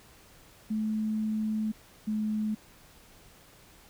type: tone pair in turn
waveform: sine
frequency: 216.5 / 214.5 Hz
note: A3 / A3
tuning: -28 / -44 cents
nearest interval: unison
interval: 16 cents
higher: first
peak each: -27 dBFS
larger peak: neither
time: 0.7-1.72 / 2.07-2.55 s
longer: first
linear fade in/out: 10 ms
effects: pink hiss -56 dBFS RMS until 3.89 s